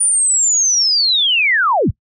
sine linear sweep, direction down, 9520 to 39.59 Hz, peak -11 dBFS, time 0-1.91 s, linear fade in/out 10 ms, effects noise-tail reverb RT60 0.1 s tail -23 dB re dry

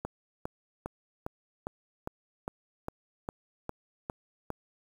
click train, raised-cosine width 1 ms, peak -20 dBFS, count 12, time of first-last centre 0.05-4.503 s, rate 2.47 Hz, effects 8-bit

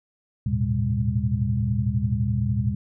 sine tone cluster, 78.9 / 105.9 / 117.2 / 129.8 / 201.7 Hz, D#2 / G#2 / A#2 / C3 / G3, +25 / +34 / +10 / -13 / +50 cents, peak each -29 / -28 / -24 / -29 / -28 dBFS, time 0.46-2.75 s, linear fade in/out 5 ms, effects none

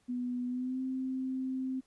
sine tone with pitch glide, 246.9 to 260.8 Hz, B3 to C4, 0 to -5 cents, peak -32 dBFS, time 0.08-1.81 s, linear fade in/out 20 ms, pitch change +95 cents, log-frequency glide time 0.47-0.81 s, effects pink hiss -71 dBFS RMS until 1.86 s + resampled to 24000 Hz

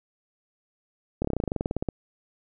slowing click train, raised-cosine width 2 ms, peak -13 dBFS, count 17, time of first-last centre 1.22-1.887 s, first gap 26 ms, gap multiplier 1.06, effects none

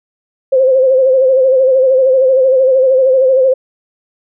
sine tone with vibrato, 523.3 Hz, C5, in tune, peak -6 dBFS, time 0.52-3.54 s, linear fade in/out 10 ms, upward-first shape sine, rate 13 Hz, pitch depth 55 cents each way, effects none

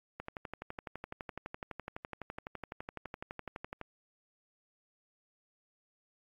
click train, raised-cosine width 0.5 ms, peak -25 dBFS, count 44, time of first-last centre 0.2-3.813 s, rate 11.9 Hz, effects AAC 64 kbps

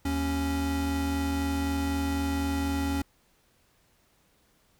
square tone pair together, 77.79 / 277.2 Hz, D#2 / C#4, 0 / 0 cents, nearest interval octave + minor seventh, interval 2200 cents, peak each -31 / -29 dBFS, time 0.05-3.02 s, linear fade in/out 5 ms, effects pink hiss -66 dBFS RMS until 4.79 s

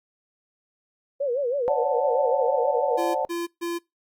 sine tone with vibrato, 522 Hz, C5, 4 cents flat, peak -22 dBFS, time 1.2-2.98 s, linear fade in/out 10 ms, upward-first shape sine, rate 6.2 Hz, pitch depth 180 cents each way
sine chord, D dominant seventh, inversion third, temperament just, 528.6 / 587.3 / 734.2 / 881 Hz, C5 / D5 / F#5 / A5, +18 / 0 / -14 / +2 cents, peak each -28 dBFS, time 1.68-3.25 s, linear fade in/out 0 ms
square tone bursts, 342.1 Hz, F4, 36 cents flat, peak -27 dBFS, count 3, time 2.97-3.79 s, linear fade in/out 20 ms, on 180 ms, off 140 ms
effects noise-tail reverb RT60 0.2 s tail -24 dB re dry + Opus 48 kbps

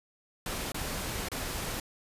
pink noise with dropouts, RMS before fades -35 dBFS, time 0.46-1.8 s, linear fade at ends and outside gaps 2 ms, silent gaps 0.72-0.744 / 1.286-1.316 s, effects resampled to 32000 Hz

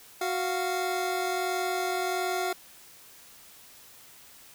25% pulse tone pair together, 368.9 / 696.4 Hz, F#4 / F5, -5 / -5 cents, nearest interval major seventh, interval 1100 cents, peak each -26 / -27 dBFS, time 0.21-2.53 s, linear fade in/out 5 ms, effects white hiss -52 dBFS RMS until 4.54 s

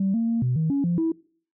sine tone with pitch steps, 193.5 / 229 / 230.5 / 124.9 / 159.1 / 279.6 / 172.7 / 325.9 Hz, G3 / A#3 / A#3 / B2 / D#3 / C#4 / F3 / E4, -22 / -31 / -19 / +20 / +39 / +15 / -19 / -20 cents, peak -19 dBFS, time 0-1.12 s, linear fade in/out 5 ms, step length 140 ms, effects noise-tail reverb RT60 0.5 s tail -23 dB re dry + tanh soft clip ceiling -16 dBFS

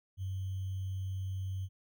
sine tone with sample-and-hold, 94.8 Hz, F#2, 43 cents sharp, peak -34 dBFS, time 0.17-1.69 s, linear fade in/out 50 ms, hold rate 3150 Hz, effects none

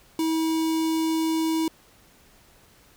square tone with notch filter, 321.7 Hz, E4, 42 cents flat, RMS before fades -24 dBFS, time 0.19-1.68 s, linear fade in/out 2 ms, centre 1700 Hz, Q 1.4, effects pink hiss -56 dBFS RMS until 2.96 s

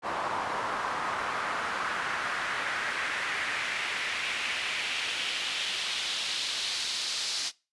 pink noise with band-pass filter sweep, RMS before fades -32 dBFS, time 0.02-7.52 s, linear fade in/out 50 ms, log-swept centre 940 to 4700 Hz, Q 2, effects noise-tail reverb RT60 0.3 s tail -23 dB re dry + resampled to 24000 Hz

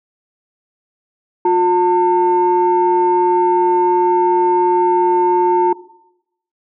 sine tone pair together, 356.9 / 899.3 Hz, F4 / A5, +38 / +38 cents, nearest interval octave + major third, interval 1600 cents, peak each -12 dBFS, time 1.45-5.73 s, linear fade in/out 5 ms, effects noise-tail reverb RT60 0.8 s tail -18 dB re dry + tanh soft clip ceiling -4 dBFS

